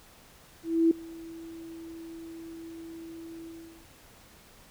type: tone with ADSR envelope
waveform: sine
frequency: 329.6 Hz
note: E4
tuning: in tune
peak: -17 dBFS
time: 0.63-3.88 s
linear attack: 280 ms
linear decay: 4 ms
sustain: -23 dB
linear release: 420 ms
effects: pink hiss -55 dBFS RMS until 4.7 s